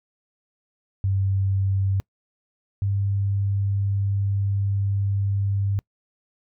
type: tone pair in turn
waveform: sine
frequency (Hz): 97.1 / 99.37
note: G2 / G2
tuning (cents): -16 / +24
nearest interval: unison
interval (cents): 40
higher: second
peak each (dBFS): -19 / -20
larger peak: first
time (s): 1.04-2 / 2.82-5.79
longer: second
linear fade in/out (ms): 0
effects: noise-tail reverb RT60 0.1 s tail -26 dB re dry